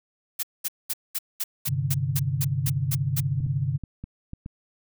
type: noise bursts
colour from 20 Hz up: blue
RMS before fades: -27 dBFS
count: 12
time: 0.39-3.204 s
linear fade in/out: 10 ms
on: 42 ms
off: 210 ms
type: chord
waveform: sine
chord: G suspended fourth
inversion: none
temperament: just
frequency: 98 / 130.67 / 147 Hz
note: G2 / C3 / D3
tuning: 0 / -2 / +2 cents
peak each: -31 / -26 / -27 dBFS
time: 1.67-3.78 s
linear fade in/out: 20 ms
type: clicks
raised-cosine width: 5 ms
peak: -23 dBFS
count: 7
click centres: 2.674 / 3.404 / 3.464 / 3.837 / 4.04 / 4.334 / 4.461 s
effects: none